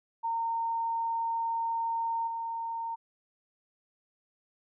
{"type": "tone with level steps", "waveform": "sine", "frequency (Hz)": 917, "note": "A#5", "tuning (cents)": -29, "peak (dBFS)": [-28, -32], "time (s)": [0.23, 2.96], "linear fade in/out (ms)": 20, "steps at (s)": 2.27, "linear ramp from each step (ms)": 5, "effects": []}